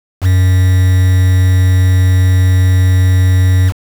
triangle tone with quantisation, 92.5 Hz, F#2, in tune, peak -4 dBFS, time 0.21-3.73 s, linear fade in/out 50 ms, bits 4, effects none

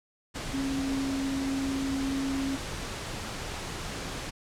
sine tone in noise, 271.2 Hz, C#4, 38 cents flat, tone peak -28 dBFS, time 0.53-2.57 s, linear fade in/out 20 ms, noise pink, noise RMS -36 dBFS, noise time 0.34-4.31 s, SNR +5 dB, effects low-pass 8000 Hz 12 dB/octave

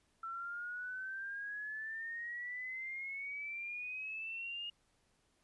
sine exponential sweep, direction up, 1335 to 2860 Hz, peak -40 dBFS, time 0.23-4.7 s, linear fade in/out 5 ms, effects pink hiss -75 dBFS RMS until 5.43 s + resampled to 24000 Hz

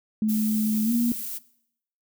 sine tone with pitch glide, 215.7 to 236.6 Hz, A3 to A#3, -34 to +26 cents, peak -20 dBFS, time 0.22-1.12 s, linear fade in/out 2 ms, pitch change +160 cents, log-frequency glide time 0.84-0.92 s
violet noise, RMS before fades -33 dBFS, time 0.28-1.39 s, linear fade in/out 20 ms
effects noise-tail reverb RT60 0.7 s tail -19 dB re dry

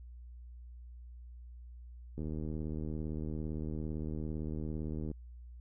click train, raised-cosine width 3 ms, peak -27 dBFS, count 229, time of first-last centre 2.18-5.114 s, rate 77.7 Hz, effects added 60 Hz sine -47 dBFS peak until 5.6 s

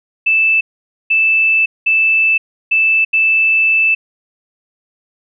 sine tone bursts at uneven times, 2637 Hz, E7, in tune, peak -9 dBFS, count 5, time 0.26-0.61 / 1.1-1.66 / 1.86-2.38 / 2.71-3.05 / 3.13-3.95 s, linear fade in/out 10 ms, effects none

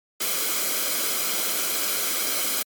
white noise with comb filter, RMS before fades -25 dBFS, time 0.2-2.63 s, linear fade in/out 10 ms, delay 1.1 ms, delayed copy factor -0.55, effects high-pass 200 Hz 12 dB/octave + MP3 96 kbps

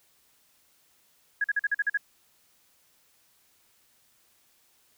sine tone bursts, 1661.2 Hz, G#6, in tune, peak -22 dBFS, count 8, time 1.41-1.974 s, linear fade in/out 5 ms, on 32 ms, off 44 ms, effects white hiss -65 dBFS RMS until 4.97 s

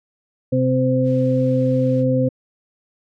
harmonic tone, 129 Hz, C3, 24 cents flat, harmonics 1 / 2 / 4, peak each -19 / -19 / -19 dBFS, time 0.52-2.29 s, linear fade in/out 10 ms
blue noise, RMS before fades -38 dBFS, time 1.03-2.05 s, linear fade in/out 50 ms
effects low-pass 3000 Hz 12 dB/octave

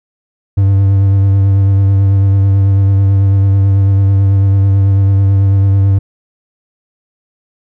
triangle tone with vibrato, 98 Hz, G2, in tune, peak -4 dBFS, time 0.57-5.99 s, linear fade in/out 10 ms, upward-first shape triangle, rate 9.1 Hz, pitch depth 26 cents each way, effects none

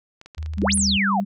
clicks, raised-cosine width 0.2 ms, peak -25 dBFS, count 11, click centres 0.214 / 0.26 / 0.348 / 0.381 / 0.428 / 0.461 / 0.536 / 0.583 / 0.617 / 0.721 / 0.775 s
sine tone with vibrato, 77.78 Hz, D#2, in tune, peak -26 dBFS, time 0.37-0.98 s, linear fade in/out 20 ms, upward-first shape square, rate 18 Hz, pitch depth 9 cents each way
sine tone, 198.3 Hz, G3, 20 cents sharp, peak -21 dBFS, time 0.57-1.25 s, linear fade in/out 20 ms
sine exponential two-way sweep, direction up then down, 247.1 to 10720 to 659 Hz, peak -19 dBFS, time 0.62-1.2 s, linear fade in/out 0 ms, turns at 0.75 s
effects none

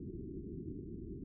white low-pass noise, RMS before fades -45 dBFS, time 0-1.24 s, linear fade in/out 5 ms, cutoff 400 Hz, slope 96 dB/octave, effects none

